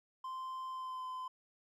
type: tone with pitch glide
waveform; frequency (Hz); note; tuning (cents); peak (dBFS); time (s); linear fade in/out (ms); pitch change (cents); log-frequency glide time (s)
triangle; 1040 to 1024.5; C6 to C6; -11 to -37; -38; 0.24-1.28; 5; -26; 0.69-1.05
effects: none